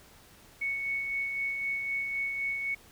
sine tone with tremolo, 2217 Hz, C#7, in tune, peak -28 dBFS, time 0.61-2.75 s, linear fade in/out 10 ms, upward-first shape sine, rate 3.9 Hz, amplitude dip 35%, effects pink hiss -56 dBFS RMS until 2.91 s

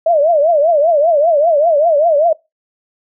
sine tone with vibrato, 626 Hz, D#5, 10 cents sharp, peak -8 dBFS, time 0.06-2.33 s, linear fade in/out 5 ms, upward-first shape triangle, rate 5.1 Hz, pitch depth 210 cents each way, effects noise-tail reverb RT60 0.2 s tail -20 dB re dry

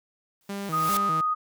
white noise with exponential growth, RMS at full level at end -28 dBFS, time 0.41-0.97 s, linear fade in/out 1 ms, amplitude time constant 120 ms
sawtooth tone with vibrato, 178.7 Hz, F3, 40 cents sharp, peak -27 dBFS, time 0.49-1.21 s, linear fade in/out 5 ms, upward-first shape square, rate 2.5 Hz, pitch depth 190 cents each way
sine tone, 1244.5 Hz, D#6, in tune, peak -22 dBFS, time 0.72-1.35 s, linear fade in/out 20 ms
effects none

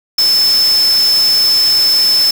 sine tone in noise, 5260 Hz, E8, 5 cents flat, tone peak -8 dBFS, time 0.18-2.31 s, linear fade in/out 5 ms, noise white, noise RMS -22 dBFS, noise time 0.18-2.31 s, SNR +11 dB, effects none

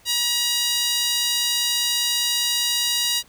sawtooth tone with high-pass filter, 955 Hz, A#5, 42 cents sharp, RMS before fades -22 dBFS, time 0.05-3.23 s, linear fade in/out 50 ms, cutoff 3700 Hz, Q 1.7, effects pink hiss -54 dBFS RMS until 3.28 s

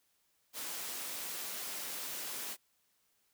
white high-pass noise, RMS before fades -41 dBFS, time 0.53-2.57 s, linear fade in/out 50 ms, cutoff 210 Hz, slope 12 dB/octave, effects white hiss -75 dBFS RMS until 3.33 s

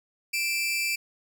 sawtooth tone pair together, 2354 / 2625 Hz, D7 / E7, +3 / -8 cents, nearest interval major second, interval 189 cents, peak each -23 / -29 dBFS, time 0.33-0.96 s, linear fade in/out 10 ms, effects none

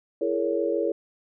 sine chord, A# half-diminished seventh, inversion second, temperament just, 335.6 / 419.5 / 466.2 / 559.4 Hz, E4 / G#4 / A#4 / C#5, +31 / +17 / 0 / +16 cents, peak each -28 dBFS, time 0.21-0.92 s, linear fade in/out 5 ms, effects none

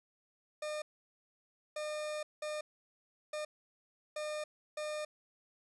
40% pulse tone bursts at uneven times, 606 Hz, D#5, 46 cents flat, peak -36 dBFS, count 6, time 0.62-0.82 / 1.76-2.23 / 2.42-2.61 / 3.33-3.45 / 4.16-4.44 / 4.77-5.05 s, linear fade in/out 5 ms, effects resampled to 24000 Hz + 11-bit

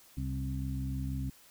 harmonic tone with a mistuned harmonic, 66.4 Hz, C2, 26 cents sharp, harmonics 1 / 2 / 3 / 4, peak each -36 / -36 / -44 / -40 dBFS, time 0.17-1.3 s, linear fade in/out 5 ms, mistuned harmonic 3, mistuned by -19 cents, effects white hiss -59 dBFS RMS until 1.5 s

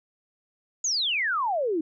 sine exponential sweep, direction down, 6940 to 300 Hz, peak -23 dBFS, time 0.84-1.81 s, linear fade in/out 5 ms, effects none

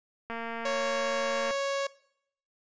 click train, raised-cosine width 0.5 ms, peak -22 dBFS, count 279, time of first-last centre 0.3-1.509 s, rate 230 Hz
sawtooth tone, 554 Hz, C#5, 1 cent flat, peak -24 dBFS, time 0.65-1.87 s, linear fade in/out 5 ms
effects noise-tail reverb RT60 0.7 s tail -20 dB re dry + resampled to 16000 Hz

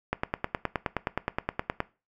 click train, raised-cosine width 0.5 ms, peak -11 dBFS, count 17, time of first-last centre 0.13-1.804 s, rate 9.56 Hz, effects noise-tail reverb RT60 0.3 s tail -19 dB re dry

